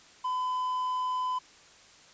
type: tone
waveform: triangle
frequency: 1010 Hz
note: B5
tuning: 39 cents sharp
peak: -26 dBFS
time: 0.24-1.39 s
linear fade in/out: 10 ms
effects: white hiss -55 dBFS RMS until 2.13 s + resampled to 16000 Hz